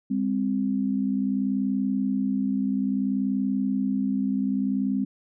sine tone pair together, 201 / 261.6 Hz, G3 / C4, +44 / 0 cents, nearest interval perfect fourth, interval 456 cents, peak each -25 dBFS, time 0.1-5.05 s, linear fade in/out 10 ms, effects none

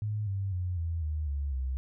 sine tone with pitch steps, 105.9 / 97.67 / 90.09 / 83.09 / 76.63 / 70.68 / 65.19 Hz, G#2 / G2 / F#2 / E2 / D#2 / C#2 / C2, +34 / -6 / -46 / +14 / -26 / +34 / -6 cents, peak -29 dBFS, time 0.02-1.77 s, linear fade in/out 0 ms, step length 250 ms, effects none

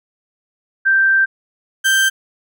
sine / 35% pulse tone pair in turn, 1568 / 1568 Hz, G6 / G6, 0 / 0 cents, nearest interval unison, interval 0 cents, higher neither, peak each -10 dBFS, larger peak neither, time 0.85-1.26 / 1.84-2.1 s, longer first, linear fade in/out 20 ms, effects none

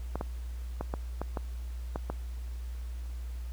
clicks, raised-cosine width 1 ms, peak -19 dBFS, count 8, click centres 0.156 / 0.211 / 0.81 / 0.939 / 1.216 / 1.372 / 1.959 / 2.1 s, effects added 60 Hz sine -35 dBFS peak until 3.52 s + pink hiss -57 dBFS RMS until 3.52 s

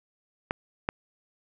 clicks, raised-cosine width 0.5 ms, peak -12 / -11 dBFS, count 2, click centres 0.509 / 0.889 s, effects none

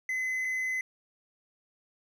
triangle tone pair in turn, 2034 / 2034 Hz, C7 / C7, -50 / -50 cents, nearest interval unison, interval 0 cents, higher neither, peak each -27 dBFS, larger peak neither, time 0.09-0.45 / 0.45-0.81 s, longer neither, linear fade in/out 2 ms, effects none

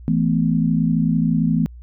sine chord, E suspended fourth, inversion none, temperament equal with one note detuned, 164.81 / 220 / 251.4 Hz, E3 / A3 / B3, 0 / 0 / +31 cents, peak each -18 / -20 / -21 dBFS, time 0.08-1.66 s, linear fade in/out 0 ms, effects added 60 Hz sine -36 dBFS peak until 1.82 s

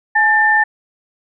sine tone pair together, 847 / 1786.5 Hz, G#5 / A6, +34 / +26 cents, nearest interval octave + minor second, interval 1292 cents, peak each -15 / -11 dBFS, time 0.15-0.64 s, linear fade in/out 10 ms, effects none

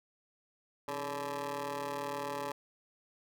20% pulse ring-modulated tone, 146.83 Hz, D3, in tune, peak -28 dBFS, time 0.88-2.52 s, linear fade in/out 2 ms, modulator 715 Hz, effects none

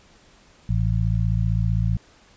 harmonic tone, 55.5 Hz, A1, 16 cents sharp, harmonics 1 / 2 / 3, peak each -23 / -21 / -26 dBFS, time 0.69-1.97 s, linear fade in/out 5 ms, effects pink hiss -54 dBFS RMS until 2.36 s + resampled to 16000 Hz

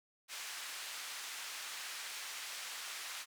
pink band-pass noise, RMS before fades -45 dBFS, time 0.28-3.26 s, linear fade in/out 50 ms, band 1500 to 10000 Hz, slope 12 dB/octave, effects none

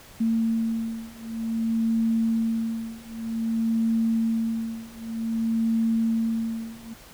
sine beating tone pair, 226 / 226.53 Hz, A3 / A#3, +47 / -49 cents, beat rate 0.53 Hz, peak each -26 / -25 dBFS, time 0.2-6.94 s, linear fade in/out 10 ms, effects pink hiss -48 dBFS RMS until 7.13 s

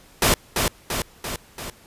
pink noise with echo, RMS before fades -17 dBFS, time 0.22-0.34 s, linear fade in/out 2 ms, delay 340 ms, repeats 4, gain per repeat -4 dB, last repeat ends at 1.7 s, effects pink hiss -51 dBFS RMS until 1.86 s + resampled to 32000 Hz

